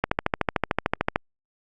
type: click train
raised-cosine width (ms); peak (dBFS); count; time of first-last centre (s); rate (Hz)
0.5; -5; 16; 0.04-1.159; 13.4
effects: Opus 48 kbps